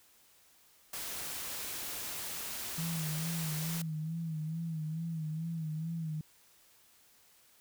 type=noise; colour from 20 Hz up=white; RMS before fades=-40 dBFS; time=0.93-3.82 s; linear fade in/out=5 ms
type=tone with vibrato; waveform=sine; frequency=160.5 Hz; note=E3; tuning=46 cents flat; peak=-34 dBFS; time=2.78-6.21 s; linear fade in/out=2 ms; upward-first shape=sine; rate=2.3 Hz; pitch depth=70 cents each way
effects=white hiss -64 dBFS RMS until 7.6 s